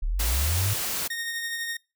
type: linear sweep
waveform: sine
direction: up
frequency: 31.35 to 106.2 Hz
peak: -23 dBFS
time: 0.02-0.74 s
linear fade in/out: 10 ms
type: noise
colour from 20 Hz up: white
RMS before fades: -29 dBFS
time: 0.19-1.08 s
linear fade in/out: 10 ms
type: tone with tremolo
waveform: sawtooth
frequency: 1852 Hz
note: A#6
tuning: 12 cents flat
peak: -24 dBFS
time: 1.1-1.77 s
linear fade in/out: 5 ms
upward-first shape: triangle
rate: 12 Hz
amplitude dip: 40%
effects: noise-tail reverb RT60 0.3 s tail -26 dB re dry